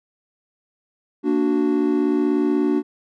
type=chord; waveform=triangle; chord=Bb augmented; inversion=none; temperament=equal; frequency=233.1 / 293.7 / 370 Hz; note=Bb3 / D4 / F#4; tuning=0 / 0 / 0 cents; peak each=-22 / -17 / -20 dBFS; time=1.23-2.83 s; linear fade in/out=50 ms; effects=none